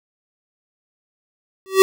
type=tone with exponential growth; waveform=square; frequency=382.8 Hz; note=G4; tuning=41 cents flat; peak=-4 dBFS; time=1.66-1.82 s; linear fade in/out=0 ms; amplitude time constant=33 ms; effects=none